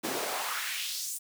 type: noise with high-pass filter sweep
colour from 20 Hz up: pink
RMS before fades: -34 dBFS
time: 0.03-1.19 s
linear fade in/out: 20 ms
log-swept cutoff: 260 to 9000 Hz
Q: 2
effects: none